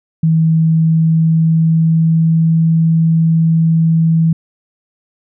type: tone with pitch glide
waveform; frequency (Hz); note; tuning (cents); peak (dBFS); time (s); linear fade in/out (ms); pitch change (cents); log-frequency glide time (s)
sine; 161.2 to 162.98; E3 to E3; -38 to -19; -8; 0.23-4.33; 5; +19; 0.59-2.67
effects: none